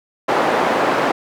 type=band-pass noise; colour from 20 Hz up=white; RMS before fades=-17 dBFS; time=0.28-1.12 s; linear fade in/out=10 ms; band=290 to 940 Hz; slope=12 dB/octave; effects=none